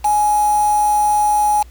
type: tone with quantisation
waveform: sine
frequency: 838 Hz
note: G#5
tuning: 15 cents sharp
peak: -12 dBFS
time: 0.04-1.63 s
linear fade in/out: 10 ms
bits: 4
effects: added 60 Hz sine -37 dBFS peak until 1.7 s + pink hiss -51 dBFS RMS until 1.7 s